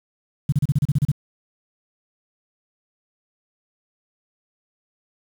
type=tone bursts; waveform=sine; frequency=143.1 Hz; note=D3; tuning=45 cents flat; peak=-14 dBFS; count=10; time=0.49-1.117 s; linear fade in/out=5 ms; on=33 ms; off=33 ms; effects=7-bit